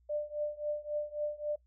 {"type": "tone with tremolo", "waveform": "sine", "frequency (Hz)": 595, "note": "D5", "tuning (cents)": 22, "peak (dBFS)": -29, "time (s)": [0.09, 1.56], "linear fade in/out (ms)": 10, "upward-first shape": "triangle", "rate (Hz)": 3.7, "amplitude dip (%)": 95, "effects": ["noise-tail reverb RT60 0.1 s tail -20 dB re dry", "added 60 Hz sine -64 dBFS peak until 1.66 s"]}